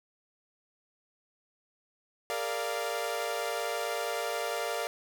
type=chord; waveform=sawtooth; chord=Bb dominant seventh; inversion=third; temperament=equal with one note detuned; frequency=415.3 / 466.2 / 587.3 / 693.6 Hz; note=Ab4 / Bb4 / D5 / F5; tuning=0 / 0 / 0 / -12 cents; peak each=-37 / -32 / -32 / -32 dBFS; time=2.3-4.87 s; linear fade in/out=0 ms; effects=none